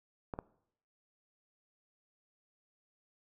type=clicks; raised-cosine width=1 ms; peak=-24 dBFS; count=2; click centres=0.338 / 0.389 s; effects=noise-tail reverb RT60 0.7 s tail -20 dB re dry